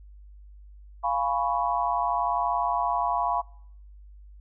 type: chord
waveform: sine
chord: C# dominant seventh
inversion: first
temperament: equal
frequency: 698.5 / 830.6 / 987.8 / 1108.7 Hz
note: E#5 / G#5 / B5 / C#6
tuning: 0 / 0 / 0 / 0 cents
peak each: -28 / -30 / -27 / -30 dBFS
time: 1.03-3.42 s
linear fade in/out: 20 ms
effects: noise-tail reverb RT60 0.7 s tail -25 dB re dry + added 50 Hz sine -45 dBFS peak until 4.4 s

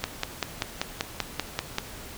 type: click train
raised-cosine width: 0.2 ms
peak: -8 dBFS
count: 10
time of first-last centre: 0.04-1.784 s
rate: 5.16 Hz
effects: pink hiss -42 dBFS RMS until 2.17 s

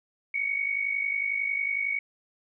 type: tone pair together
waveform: sine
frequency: 2194 / 2245 Hz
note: C#7 / C#7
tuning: -18 / +21 cents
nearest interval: unison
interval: 39 cents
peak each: -31 / -27 dBFS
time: 0.34-1.99 s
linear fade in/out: 5 ms
effects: none

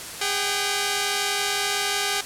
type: tone pair together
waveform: 5% pulse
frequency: 406.3 / 767 Hz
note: G#4 / G5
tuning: -38 / -38 cents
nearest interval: major seventh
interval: 1100 cents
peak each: -14 dBFS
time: 0.21-2.21 s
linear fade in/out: 5 ms
effects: white hiss -35 dBFS RMS until 2.25 s + low-pass 11000 Hz 12 dB/octave

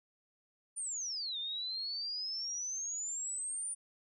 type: exponential two-way sweep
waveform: sine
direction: down then up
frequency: 9397 to 3575 to 9397 Hz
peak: -36 dBFS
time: 0.76-3.75 s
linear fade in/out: 20 ms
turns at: 1.38 s
effects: none

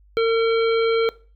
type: harmonic tone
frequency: 454.7 Hz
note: A#4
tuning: 43 cents flat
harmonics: 1 / 3 / 5 / 7 / 9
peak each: -16 / -26 / -30 / -33 / -35 dBFS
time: 0.17-1.09 s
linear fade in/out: 0 ms
effects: noise-tail reverb RT60 0.4 s tail -21 dB re dry + added 50 Hz sine -50 dBFS peak until 1.35 s

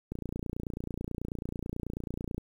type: click train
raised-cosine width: 3 ms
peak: -22 dBFS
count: 67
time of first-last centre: 0.12-2.38 s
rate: 29.2 Hz
effects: 9-bit

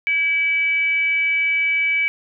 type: tone with frequency modulation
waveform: sine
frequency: 2293 Hz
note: D7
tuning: 42 cents flat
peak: -16 dBFS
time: 0.07-2.08 s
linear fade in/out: 0 ms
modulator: 657 Hz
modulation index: 0.28
effects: none

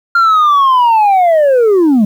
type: linear sweep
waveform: sine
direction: down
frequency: 1398 to 196.9 Hz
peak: -3 dBFS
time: 0.15-2.05 s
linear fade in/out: 5 ms
effects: tanh soft clip ceiling -5 dBFS + 7-bit

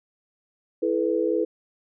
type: chord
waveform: sine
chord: E suspended fourth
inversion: none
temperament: equal with one note detuned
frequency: 329.6 / 430 / 493.9 Hz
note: E4 / A4 / B4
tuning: 0 / -40 / 0 cents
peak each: -25 dBFS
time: 0.82-1.45 s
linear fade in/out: 10 ms
effects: none

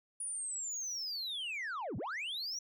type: linear two-way sweep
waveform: sine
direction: down then up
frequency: 9760 to 80.7 to 5900 Hz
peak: -34 dBFS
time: 0.2-2.59 s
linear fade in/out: 5 ms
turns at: 1.97 s
effects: tanh soft clip ceiling -36 dBFS

